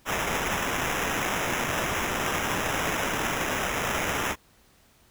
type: noise with sample-and-hold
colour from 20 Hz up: blue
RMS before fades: -28 dBFS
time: 0.05-4.36 s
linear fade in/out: 50 ms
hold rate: 4410 Hz
effects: pink hiss -60 dBFS RMS until 5.1 s